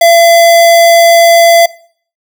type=tone; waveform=square; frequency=677 Hz; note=E5; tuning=46 cents sharp; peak=-3 dBFS; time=0.01-1.66 s; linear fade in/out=5 ms; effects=noise-tail reverb RT60 0.5 s tail -20 dB re dry